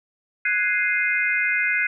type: chord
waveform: sine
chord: Ab dominant seventh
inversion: third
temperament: equal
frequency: 1480 / 1661.2 / 2093 / 2489 Hz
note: Gb6 / Ab6 / C7 / Eb7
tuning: 0 / 0 / 0 / 0 cents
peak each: -25 / -27 / -22 / -26 dBFS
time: 0.45-1.87 s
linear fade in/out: 5 ms
effects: none